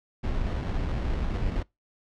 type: noise with sample-and-hold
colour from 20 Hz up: brown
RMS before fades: -28 dBFS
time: 0.23-1.63 s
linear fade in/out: 10 ms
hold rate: 2450 Hz
effects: noise-tail reverb RT60 0.2 s tail -23 dB re dry + low-pass 4000 Hz 12 dB/octave